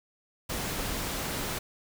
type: noise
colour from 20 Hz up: pink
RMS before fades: -33 dBFS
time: 0.49-1.59 s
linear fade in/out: 10 ms
effects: none